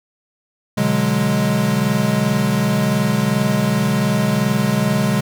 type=chord; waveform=square; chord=G# half-diminished seventh; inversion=first; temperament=equal with one note detuned; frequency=124.91 / 146.83 / 185 / 207.7 Hz; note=B2 / D3 / F#3 / G#3; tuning=+20 / 0 / 0 / 0 cents; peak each=-23 / -22 / -23 / -19 dBFS; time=0.77-5.21 s; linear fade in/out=10 ms; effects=none